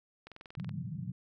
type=click train; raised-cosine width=0.3 ms; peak=-32 dBFS; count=10; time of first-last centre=0.27-0.693 s; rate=21.3 Hz
type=band-pass noise; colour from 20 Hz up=white; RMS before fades=-39 dBFS; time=0.57-1.12 s; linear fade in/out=5 ms; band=110 to 180 Hz; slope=48 dB/octave
effects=none